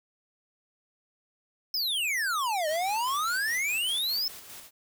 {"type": "exponential two-way sweep", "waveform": "square", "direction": "down then up", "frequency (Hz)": [5340, 598, 5340], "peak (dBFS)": -27, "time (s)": [1.74, 4.28], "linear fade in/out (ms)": 2, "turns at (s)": 2.68}
{"type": "noise with tremolo", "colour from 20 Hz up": "white", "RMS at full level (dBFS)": -44, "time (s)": [2.66, 4.71], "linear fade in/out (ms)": 50, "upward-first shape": "square", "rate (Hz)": 4.9, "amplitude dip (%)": 40}
{"effects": []}